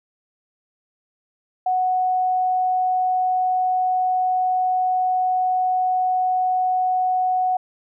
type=tone; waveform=sine; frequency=739 Hz; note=F#5; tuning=2 cents flat; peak=-17 dBFS; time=1.66-7.57 s; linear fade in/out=5 ms; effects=none